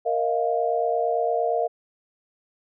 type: chord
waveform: sine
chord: Bb suspended fourth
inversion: none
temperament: equal with one note detuned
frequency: 466.2 / 629.8 / 698.5 Hz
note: Bb4 / Eb5 / F5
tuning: 0 / +21 / 0 cents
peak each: -25 / -26 / -24 dBFS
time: 0.05-1.68 s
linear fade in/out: 20 ms
effects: none